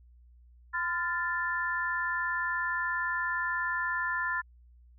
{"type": "chord", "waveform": "sine", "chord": "F major", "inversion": "second", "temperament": "equal with one note detuned", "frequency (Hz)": [1020.2, 1396.9, 1760], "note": ["C6", "F6", "A6"], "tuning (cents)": [-44, 0, 0], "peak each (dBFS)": [-34, -34, -31], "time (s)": [0.73, 4.42], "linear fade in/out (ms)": 20, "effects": ["added 60 Hz sine -54 dBFS peak until 4.98 s"]}